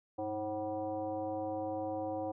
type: tone with frequency modulation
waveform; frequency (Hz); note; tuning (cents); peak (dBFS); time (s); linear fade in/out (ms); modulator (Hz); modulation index
sine; 535; C5; +38; -34; 0.18-2.32; 10; 218; 1.3
effects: none